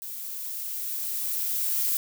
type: noise with level ramp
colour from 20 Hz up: violet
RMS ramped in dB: -37 to -25 dBFS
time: 0.02-1.97 s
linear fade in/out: 0 ms
effects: none